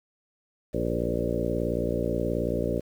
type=harmonic tone with a mistuned harmonic; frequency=58.6 Hz; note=A#1; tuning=10 cents sharp; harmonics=1 / 2 / 3 / 4 / 5 / 6 / 7 / 8 / 9 / 10; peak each=-34 / -34 / -34 / -34 / -34 / -34 / -34 / -34 / -34 / -34 dBFS; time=0.73-2.81 s; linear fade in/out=20 ms; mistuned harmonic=8; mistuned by=+25 cents; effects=9-bit